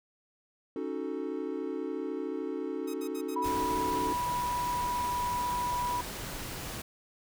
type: chord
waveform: triangle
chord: D# half-diminished seventh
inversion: third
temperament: equal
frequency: 277.2 / 311.1 / 370 / 440 Hz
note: C#4 / D#4 / F#4 / A4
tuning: 0 / 0 / 0 / 0 cents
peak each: -36 dBFS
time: 0.76-4.13 s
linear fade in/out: 2 ms
type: tone bursts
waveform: 5% pulse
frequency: 1266 Hz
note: D#6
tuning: 30 cents sharp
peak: -33 dBFS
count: 5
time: 2.87-3.489 s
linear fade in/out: 10 ms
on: 71 ms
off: 66 ms
type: tone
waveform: sine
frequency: 979 Hz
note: B5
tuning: 15 cents flat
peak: -29 dBFS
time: 3.36-6.01 s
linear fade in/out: 5 ms
type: noise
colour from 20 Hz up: pink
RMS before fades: -39 dBFS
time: 3.44-6.82 s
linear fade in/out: 5 ms
effects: none